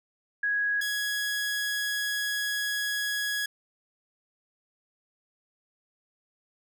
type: tone pair in turn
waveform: sine / sawtooth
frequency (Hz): 1661.2 / 1670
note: G#6 / G#6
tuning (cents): 0 / +9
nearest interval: unison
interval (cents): 9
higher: second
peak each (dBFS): -24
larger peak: neither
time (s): 0.43-0.81 / 0.81-3.46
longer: second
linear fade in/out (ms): 5
effects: none